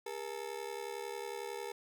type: ring-modulated tone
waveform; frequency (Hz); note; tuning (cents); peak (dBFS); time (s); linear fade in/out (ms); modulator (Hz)
30% pulse; 440; A4; 0; -34; 0.06-1.72; 5; 35.5
effects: none